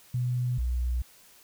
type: tone pair in turn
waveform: sine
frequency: 124 / 61.18 Hz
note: B2 / B1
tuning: +7 / -16 cents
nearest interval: octave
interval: 1223 cents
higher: first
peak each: -25 dBFS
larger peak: neither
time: 0.14-0.58 / 0.58-1.02 s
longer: neither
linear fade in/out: 5 ms
effects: white hiss -56 dBFS RMS until 1.43 s